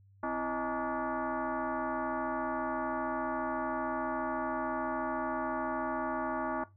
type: tone with frequency modulation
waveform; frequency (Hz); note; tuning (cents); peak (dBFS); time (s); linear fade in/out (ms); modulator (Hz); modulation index
sine; 258.1; C4; -23; -31; 0.23-6.64; 5; 295; 4
effects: noise-tail reverb RT60 0.2 s tail -17 dB re dry + added 98 Hz sine -58 dBFS peak until 6.76 s